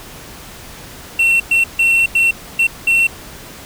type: tone bursts at uneven times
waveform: triangle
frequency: 2712 Hz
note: E7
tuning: 49 cents sharp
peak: -8 dBFS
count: 6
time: 1.19-1.4 / 1.51-1.64 / 1.79-2.06 / 2.15-2.31 / 2.59-2.67 / 2.87-3.07 s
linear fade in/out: 5 ms
effects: pink hiss -35 dBFS RMS until 3.65 s